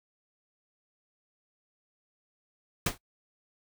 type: noise with exponential decay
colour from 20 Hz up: pink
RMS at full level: -23 dBFS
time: 2.86-2.98 s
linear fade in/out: 5 ms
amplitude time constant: 26 ms
effects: noise-tail reverb RT60 0.1 s tail -22 dB re dry